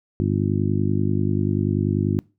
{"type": "harmonic tone", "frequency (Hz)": 50.3, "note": "G1", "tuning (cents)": 45, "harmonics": [2, 3, 4, 5, 6, 7], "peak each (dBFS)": [-23, -25, -26, -27, -28, -28], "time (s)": [0.2, 2.19], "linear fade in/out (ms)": 0, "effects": ["noise-tail reverb RT60 0.3 s tail -24 dB re dry"]}